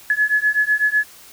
sine beating tone pair, 1700 / 1708 Hz, G#6 / G#6, +40 / +48 cents, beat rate 8 Hz, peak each -18 dBFS, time 0.1-1.04 s, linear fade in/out 2 ms, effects white hiss -44 dBFS RMS until 1.32 s

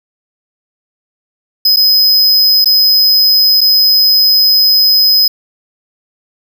square tone with dropouts, 5050 Hz, D#8, 25 cents sharp, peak -6 dBFS, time 1.65-5.28 s, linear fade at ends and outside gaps 5 ms, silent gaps 1.762-1.769 / 2.645-2.657 / 3.608-3.613 s, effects none

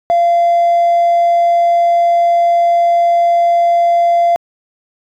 triangle tone, 688 Hz, F5, 26 cents flat, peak -5 dBFS, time 0.1-4.36 s, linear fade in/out 0 ms, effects tanh soft clip ceiling -4 dBFS

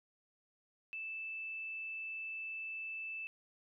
sine tone, 2637 Hz, E7, in tune, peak -40 dBFS, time 0.93-3.27 s, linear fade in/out 0 ms, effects none

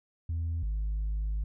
sine tone pair in turn, 82.7 / 52.1 Hz, E2 / G#1, +6 / +6 cents, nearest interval minor sixth, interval 800 cents, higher first, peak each -27 / -26 dBFS, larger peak second, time 0.29-0.63 / 0.63-1.44 s, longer second, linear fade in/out 5 ms, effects tanh soft clip ceiling -27 dBFS

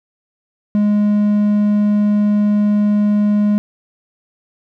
triangle tone, 207.7 Hz, G#3, in tune, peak -9 dBFS, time 0.75-3.58 s, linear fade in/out 0 ms, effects none

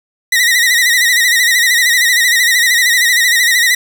sawtooth tone with vibrato, 1929 Hz, B6, 41 cents flat, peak -5 dBFS, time 0.32-3.75 s, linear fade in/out 5 ms, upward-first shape sine, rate 13 Hz, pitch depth 81 cents each way, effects none

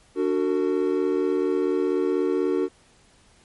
triangle chord, D augmented, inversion none, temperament equal with one note detuned, 293.7 / 370 / 454.2 Hz, D4 / F#4 / A#4, 0 / 0 / -45 cents, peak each -24 / -21 / -24 dBFS, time 0.15-2.69 s, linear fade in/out 50 ms, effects pink hiss -57 dBFS RMS until 3.44 s + MP3 48 kbps

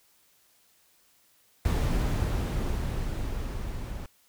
brown noise with level ramp, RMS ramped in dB -24 to -36 dBFS, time 1.65-4.06 s, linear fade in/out 2 ms, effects white hiss -64 dBFS RMS until 4.28 s

